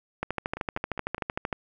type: two click trains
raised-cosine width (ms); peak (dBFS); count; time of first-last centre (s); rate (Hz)
0.5; -21 / -13; 4 / 18; 0.57-1.181 / 0.23-1.528; 4.91 / 13.1
effects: none